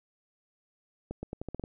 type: accelerating click train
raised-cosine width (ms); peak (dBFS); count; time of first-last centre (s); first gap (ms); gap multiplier
2; -23; 8; 1.11-1.639; 120; 0.84
effects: none

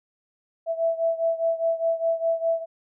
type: beating tone pair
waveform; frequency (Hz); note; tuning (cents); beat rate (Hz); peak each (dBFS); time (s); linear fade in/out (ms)
sine; 659.3 / 664.2; E5 / E5; 0 / +13; 4.9; -23 / -26; 0.66-2.66; 50
effects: none

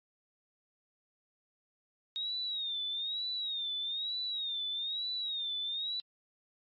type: tone with vibrato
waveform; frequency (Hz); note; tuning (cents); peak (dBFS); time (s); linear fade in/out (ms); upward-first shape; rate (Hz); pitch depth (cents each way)
sine; 3728; A#7; -1; -33; 2.16-6; 0; sine; 1.1; 110
effects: MP3 32 kbps

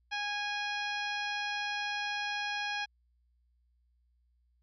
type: harmonic tone with a mistuned harmonic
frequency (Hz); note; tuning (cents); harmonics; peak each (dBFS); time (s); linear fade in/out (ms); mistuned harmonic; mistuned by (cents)
824; G#5; -14; 1 / 2 / 3 / 4 / 5 / 6 / 7; -38 / -37 / -39 / -42 / -45 / -45 / -53; 0.11-2.86; 20; 6; +59
effects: added 60 Hz sine -68 dBFS peak until 4.62 s

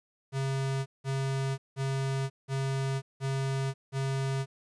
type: tone bursts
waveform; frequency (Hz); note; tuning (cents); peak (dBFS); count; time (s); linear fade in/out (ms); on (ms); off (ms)
square; 135.1; C#3; -44; -29; 6; 0.32-4.46; 50; 540; 180
effects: resampled to 22050 Hz + 11-bit

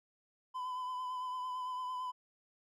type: tone with vibrato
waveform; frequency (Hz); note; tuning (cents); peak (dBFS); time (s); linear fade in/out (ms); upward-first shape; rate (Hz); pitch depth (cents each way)
triangle; 1009; B5; +37; -35; 0.54-2.12; 20; triangle; 8.9; 31
effects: none

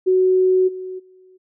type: tone with level steps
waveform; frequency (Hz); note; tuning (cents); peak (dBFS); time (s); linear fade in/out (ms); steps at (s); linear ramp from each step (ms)
sine; 371.9; F#4; +9; -12 / -27 / -46; 0.06-1.38; 20; 0.67 / 0.98; 20
effects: none

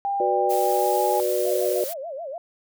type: tone with pitch glide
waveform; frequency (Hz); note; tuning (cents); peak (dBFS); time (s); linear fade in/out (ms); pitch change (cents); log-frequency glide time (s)
sine; 798 to 830; G5 to G#5; +31 to -1; -22; 0.05-1.2; 0; +68; 0.61-1.01
type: chord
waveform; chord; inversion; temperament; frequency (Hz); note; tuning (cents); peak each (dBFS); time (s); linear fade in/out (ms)
sine; B minor; second; just; 370.4 / 493.9 / 592.7; F#4 / B4 / D5; +2 / 0 / +16; -25; 0.2-1.84; 2
type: noise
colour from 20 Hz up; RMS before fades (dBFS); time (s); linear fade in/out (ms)
blue; -33; 0.49-1.94; 20
type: tone with vibrato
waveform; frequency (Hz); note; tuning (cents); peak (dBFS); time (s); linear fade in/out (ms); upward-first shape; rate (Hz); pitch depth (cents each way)
sine; 604; D5; +48; -30; 1.45-2.38; 2; sine; 6.8; 240
effects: none

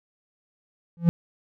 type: tone with exponential growth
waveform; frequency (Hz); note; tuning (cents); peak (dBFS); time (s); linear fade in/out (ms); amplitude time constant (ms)
triangle; 170; F3; -46; -8; 0.97-1.09; 0; 25
effects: none

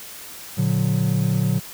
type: chord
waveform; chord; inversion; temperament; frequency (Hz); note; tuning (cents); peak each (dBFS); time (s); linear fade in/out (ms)
triangle; Bb augmented; none; just; 116.54 / 145.68 / 182.1; Bb2 / D3 / F#3; 0 / -14 / -27; -20; 0.57-1.6; 20
effects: white hiss -38 dBFS RMS until 1.73 s

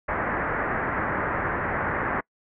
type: low-pass noise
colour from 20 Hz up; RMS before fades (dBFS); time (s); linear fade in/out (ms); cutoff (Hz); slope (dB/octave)
white; -27; 0.08-2.21; 10; 1900; 48
effects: noise-tail reverb RT60 0.1 s tail -26 dB re dry

